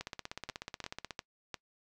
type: two click trains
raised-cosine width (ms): 0.2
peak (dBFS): -21 / -22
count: 4 / 19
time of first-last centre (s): 0.49-1.543 / 0.01-1.108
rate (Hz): 2.85 / 16.4
effects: noise-tail reverb RT60 0.1 s tail -22 dB re dry